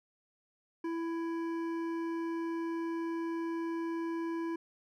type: tone with hard clipping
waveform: sine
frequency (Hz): 332.1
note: E4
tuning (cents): +13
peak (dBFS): -35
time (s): 0.84-4.56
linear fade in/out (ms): 5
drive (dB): 11
effects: none